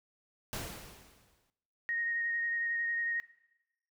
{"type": "noise with exponential decay", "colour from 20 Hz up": "pink", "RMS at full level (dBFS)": -37, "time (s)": [0.53, 1.5], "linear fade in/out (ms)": 0, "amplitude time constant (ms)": 210}
{"type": "tone with vibrato", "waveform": "sine", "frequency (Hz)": 1864.7, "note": "A#6", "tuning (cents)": 0, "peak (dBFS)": -31, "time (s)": [1.89, 3.2], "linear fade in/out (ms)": 0, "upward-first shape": "sine", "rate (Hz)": 11, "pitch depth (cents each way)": 12}
{"effects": ["noise-tail reverb RT60 0.9 s tail -18 dB re dry"]}